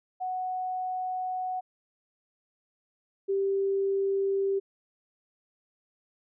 sine tone pair in turn, 740 / 392 Hz, F#5 / G4, 0 / 0 cents, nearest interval major seventh, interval 1100 cents, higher first, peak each -29 / -24 dBFS, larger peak second, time 0.2-1.61 / 3.28-4.6 s, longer first, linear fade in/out 20 ms, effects none

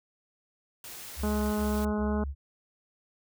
white noise, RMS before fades -43 dBFS, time 0.84-1.85 s, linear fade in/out 2 ms
sine tone bursts, 69.3 Hz, C#2, in tune, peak -31 dBFS, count 3, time 1.16-2.35 s, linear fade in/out 50 ms, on 380 ms, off 25 ms
harmonic tone, 210.6 Hz, G#3, 24 cents sharp, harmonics 1 / 2 / 3 / 4 / 5 / 6 / 7, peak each -28 / -34 / -38 / -40 / -42 / -44 / -45 dBFS, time 1.23-2.24 s, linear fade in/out 5 ms
effects none

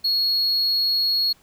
triangle tone, 4323 Hz, C#8, 44 cents flat, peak -17 dBFS, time 0.04-1.33 s, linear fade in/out 10 ms, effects pink hiss -57 dBFS RMS until 1.42 s

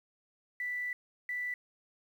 sine tone bursts at uneven times, 1975 Hz, B6, in tune, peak -33 dBFS, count 2, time 0.6-0.93 / 1.29-1.54 s, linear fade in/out 2 ms, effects 10-bit

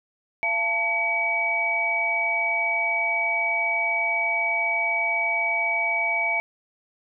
sine tone cluster, 681 / 886 / 2272 Hz, F5 / A5 / C#7, -44 / +12 / +42 cents, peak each -29 / -31 / -22 dBFS, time 0.43-6.4 s, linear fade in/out 0 ms, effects none

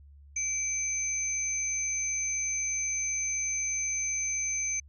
sine tone pair together, 2321 / 6188 Hz, D7 / G8, -21 / -23 cents, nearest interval octave + perfect fourth, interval 1698 cents, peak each -35 / -29 dBFS, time 0.36-4.8 s, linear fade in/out 5 ms, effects added 71 Hz sine -50 dBFS peak until 4.88 s

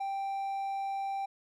triangle tone, 785 Hz, G5, 2 cents sharp, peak -30 dBFS, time 0-1.26 s, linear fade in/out 10 ms, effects none

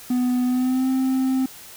triangle tone with pitch glide, 249.1 to 261.8 Hz, B3 to C4, +15 to +1 cents, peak -16 dBFS, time 0.1-1.46 s, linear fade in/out 5 ms, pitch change +86 cents, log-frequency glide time 0.46-0.88 s, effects white hiss -42 dBFS RMS until 1.76 s

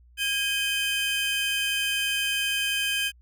45% pulse tone cluster, 1627 / 2515 / 3096 Hz, G#6 / D#7 / G7, -36 / +18 / -22 cents, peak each -31 / -29 / -27 dBFS, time 0.17-3.12 s, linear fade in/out 50 ms, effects added 60 Hz sine -52 dBFS peak until 3.21 s

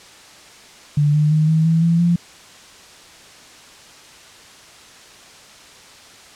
sine tone with pitch steps, 146.9 / 150.86 / 154.92 / 159.09 / 163.37 / 167.77 / 172.29 Hz, D3 / D3 / D#3 / D#3 / E3 / E3 / F3, +1 / +47 / -7 / +39 / -15 / +31 / -23 cents, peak -12 dBFS, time 0.97-2.16 s, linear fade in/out 5 ms, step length 170 ms, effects white hiss -43 dBFS RMS until 6.35 s + low-pass 7000 Hz 12 dB/octave

